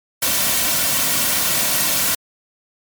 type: noise with comb filter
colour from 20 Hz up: white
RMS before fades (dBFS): -18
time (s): 0.22-2.15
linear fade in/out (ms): 5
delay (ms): 2.4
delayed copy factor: -0.5
effects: MP3 96 kbps